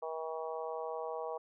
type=harmonic tone; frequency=160.3 Hz; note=E3; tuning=48 cents flat; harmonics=3 / 4 / 5 / 6 / 7; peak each=-40 / -42 / -44 / -46 / -47 dBFS; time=0.02-1.38 s; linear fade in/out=10 ms; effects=none